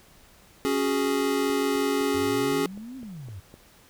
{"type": "chord", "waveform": "square", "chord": "C# suspended fourth", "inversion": "none", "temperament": "equal", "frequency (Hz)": [277.2, 370, 415.3], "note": ["C#4", "F#4", "G#4"], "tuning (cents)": [0, 0, 0], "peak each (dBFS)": [-27, -31, -27], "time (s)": [0.65, 2.66], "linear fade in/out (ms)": 0}
{"type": "click train", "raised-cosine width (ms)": 2, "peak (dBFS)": -32, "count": 9, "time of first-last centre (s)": [1.5, 3.541], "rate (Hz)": 3.92}
{"type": "exponential two-way sweep", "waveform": "sine", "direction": "up then down", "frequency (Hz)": [87.31, 271, 87.31], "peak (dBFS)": -36, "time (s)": [2.14, 3.4], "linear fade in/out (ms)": 5, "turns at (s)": 2.97}
{"effects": ["pink hiss -55 dBFS RMS until 3.89 s"]}